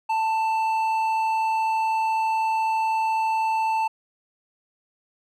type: tone with hard clipping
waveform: sine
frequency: 886 Hz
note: A5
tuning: 12 cents sharp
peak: -22 dBFS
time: 0.09-3.88 s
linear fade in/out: 10 ms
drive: 6 dB
effects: none